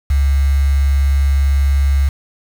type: tone with quantisation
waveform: sine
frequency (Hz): 69.3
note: C#2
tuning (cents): 0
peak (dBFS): -10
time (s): 0.1-2.09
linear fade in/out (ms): 5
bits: 5
effects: none